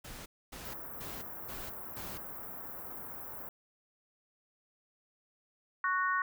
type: noise bursts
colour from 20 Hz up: pink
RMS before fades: -46 dBFS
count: 5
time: 0.04-2.18 s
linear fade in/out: 10 ms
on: 220 ms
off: 260 ms
type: band-stop noise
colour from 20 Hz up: white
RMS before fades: -44 dBFS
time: 0.65-3.49 s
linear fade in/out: 2 ms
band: 1400 to 15000 Hz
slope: 24 dB/octave
type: harmonic tone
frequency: 370 Hz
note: F#4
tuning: in tune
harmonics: 3 / 4 / 5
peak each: -31 / -33 / -35 dBFS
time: 5.84-6.22 s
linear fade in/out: 2 ms
effects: none